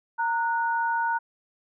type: tone pair together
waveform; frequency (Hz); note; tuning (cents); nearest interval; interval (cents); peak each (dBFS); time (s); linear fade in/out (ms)
sine; 923.5 / 1466; A#5 / F#6; -16 / -16; minor sixth; 800; -24 / -28; 0.18-1.19; 20
effects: none